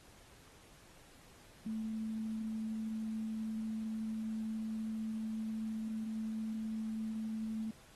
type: tone with quantisation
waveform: sine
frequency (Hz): 220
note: A3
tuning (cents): 0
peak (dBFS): -36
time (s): 1.66-7.71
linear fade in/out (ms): 5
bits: 11
effects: pink hiss -61 dBFS RMS until 7.95 s + AAC 32 kbps